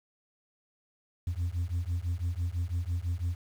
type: beating tone pair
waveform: sine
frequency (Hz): 84 / 90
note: E2 / F#2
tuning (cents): +33 / -47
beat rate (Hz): 6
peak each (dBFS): -30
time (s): 1.27-3.36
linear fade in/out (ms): 5
effects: tanh soft clip ceiling -26 dBFS + 9-bit